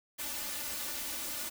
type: noise with comb filter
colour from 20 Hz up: white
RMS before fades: -38 dBFS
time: 0.18-1.5 s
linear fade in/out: 20 ms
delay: 3.4 ms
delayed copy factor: +0.9
effects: none